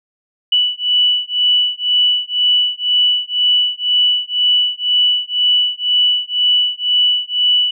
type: beating tone pair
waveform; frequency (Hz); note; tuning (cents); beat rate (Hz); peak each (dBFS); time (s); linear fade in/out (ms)
sine; 2960 / 2962; F#7 / F#7; 0 / +1; 2; -15; 0.52-7.71; 5
effects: none